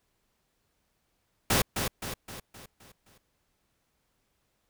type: noise with echo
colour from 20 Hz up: pink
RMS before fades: -24 dBFS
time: 1.5-1.62 s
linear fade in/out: 5 ms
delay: 260 ms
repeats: 6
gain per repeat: -6 dB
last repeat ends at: 3.18 s
effects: pink hiss -75 dBFS RMS until 4.69 s

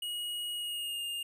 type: tone with pitch glide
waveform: square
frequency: 2895 to 2822 Hz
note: F#7 to F7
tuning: -38 to +17 cents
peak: -35 dBFS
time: 0.02-1.23 s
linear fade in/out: 5 ms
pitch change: -45 cents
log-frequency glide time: 0.55-1.03 s
effects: none

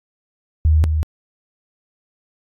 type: tone pair in turn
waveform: sine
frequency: 77.78 / 77.78 Hz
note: D#2 / D#2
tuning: 0 / 0 cents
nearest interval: unison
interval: 0 cents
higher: neither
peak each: -10 / -15 dBFS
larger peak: first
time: 0.65-0.84 / 0.84-1.03 s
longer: neither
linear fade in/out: 0 ms
effects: AAC 48 kbps

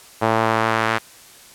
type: tone with band-pass filter sweep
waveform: sawtooth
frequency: 112 Hz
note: A2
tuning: 31 cents sharp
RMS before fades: -19 dBFS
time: 0.21-0.99 s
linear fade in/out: 20 ms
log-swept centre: 820 to 1600 Hz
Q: 1.2
effects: white hiss -45 dBFS RMS until 1.54 s + low-pass 12000 Hz 12 dB/octave

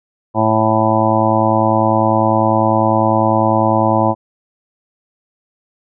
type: harmonic tone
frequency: 110 Hz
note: A2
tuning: in tune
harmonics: 1 / 2 / 3 / 5 / 6 / 7 / 8 / 9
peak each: -19 / -19 / -19 / -19 / -19 / -19 / -19 / -19 dBFS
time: 0.34-4.15 s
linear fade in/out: 50 ms
effects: none

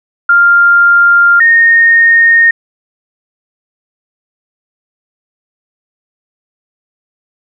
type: tone pair in turn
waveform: sine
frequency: 1396.9 / 1845.1 Hz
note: F6 / A#6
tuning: 0 / -18 cents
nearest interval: perfect fourth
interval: 482 cents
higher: second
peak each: -3 dBFS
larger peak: neither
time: 0.29-1.4 / 1.4-2.51 s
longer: neither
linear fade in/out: 5 ms
effects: none

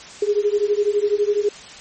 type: beating tone pair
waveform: sine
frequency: 407.1 / 419.1 Hz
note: G#4 / G#4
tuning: -35 / +16 cents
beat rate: 12 Hz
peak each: -19 dBFS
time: 0.22-1.49 s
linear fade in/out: 5 ms
effects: white hiss -39 dBFS RMS until 1.8 s + MP3 32 kbps

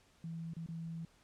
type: tone with dropouts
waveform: sine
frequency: 164.81 Hz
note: E3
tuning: in tune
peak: -40 dBFS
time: 0.24-1.05 s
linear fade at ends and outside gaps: 2 ms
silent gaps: 0.536-0.566 / 0.663-0.687 s
effects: pink hiss -68 dBFS RMS until 1.23 s + low-pass 9000 Hz 12 dB/octave

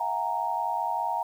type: tone cluster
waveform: sine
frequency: 660 / 730 / 823 / 928 Hz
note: E5 / F#5 / G#5 / A#5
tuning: +2 / -24 / -16 / -8 cents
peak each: -37 / -32 / -33 / -28 dBFS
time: 0-1.23 s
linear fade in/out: 5 ms
effects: 9-bit

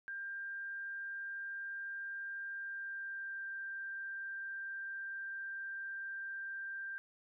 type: tone with pitch glide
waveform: sine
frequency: 1593 to 1581.1 Hz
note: G6 to G6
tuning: +27 to +14 cents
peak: -40 dBFS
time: 0.08-6.98 s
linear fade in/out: 0 ms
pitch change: -13 cents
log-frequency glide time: 2.53-3.47 s
effects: none

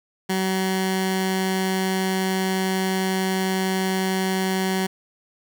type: tone with notch filter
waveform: 15% pulse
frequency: 188.9 Hz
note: F#3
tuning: 36 cents sharp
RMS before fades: -23 dBFS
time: 0.29-4.87 s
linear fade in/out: 10 ms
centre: 530 Hz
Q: 1.7
effects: none

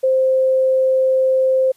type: tone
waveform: sine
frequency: 523.3 Hz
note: C5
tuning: in tune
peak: -12 dBFS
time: 0.03-1.72 s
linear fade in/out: 10 ms
effects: white hiss -56 dBFS RMS until 1.76 s + resampled to 32000 Hz

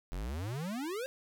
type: exponential sweep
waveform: square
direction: up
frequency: 40.51 to 547 Hz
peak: -36 dBFS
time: 0.12-1.06 s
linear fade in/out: 0 ms
effects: none

